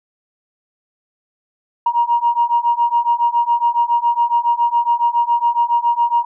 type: beating tone pair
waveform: sine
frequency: 942 / 949.2 Hz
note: A#5 / A#5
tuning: +18 / +31 cents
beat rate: 7.2 Hz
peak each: -16 / -15 dBFS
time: 1.86-6.25 s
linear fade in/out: 5 ms
effects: tanh soft clip ceiling -5 dBFS